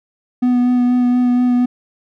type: tone with vibrato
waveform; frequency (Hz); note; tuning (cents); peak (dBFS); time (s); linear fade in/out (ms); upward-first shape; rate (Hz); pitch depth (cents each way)
triangle; 246.9; B3; 0; -9; 0.42-1.66; 10; sine; 4.2; 14
effects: none